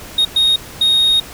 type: tone bursts at uneven times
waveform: sine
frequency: 3729 Hz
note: A#7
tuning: in tune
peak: -7 dBFS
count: 3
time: 0.18-0.25 / 0.36-0.56 / 0.81-1.2 s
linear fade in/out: 5 ms
effects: tanh soft clip ceiling -9 dBFS + pink hiss -34 dBFS RMS until 1.33 s